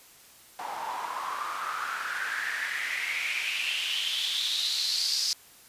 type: noise with band-pass filter sweep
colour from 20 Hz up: white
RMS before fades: -31 dBFS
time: 0.59-5.33 s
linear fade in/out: 0 ms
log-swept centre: 820 to 5100 Hz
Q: 6.2
effects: white hiss -54 dBFS RMS until 5.68 s + resampled to 32000 Hz